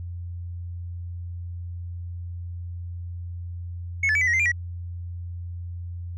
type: tone with pitch steps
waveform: sine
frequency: 2194 / 1733 / 2288 / 2011 / 1892 / 2078 / 2390 / 1925 Hz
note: C#7 / A6 / D7 / B6 / A#6 / C7 / D7 / B6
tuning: -18 / -27 / -46 / +31 / +25 / -12 / +30 / -45 cents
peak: -16 dBFS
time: 4.03-4.518 s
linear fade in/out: 5 ms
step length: 61 ms
effects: tanh soft clip ceiling -18 dBFS + added 87 Hz sine -31 dBFS peak until 6.17 s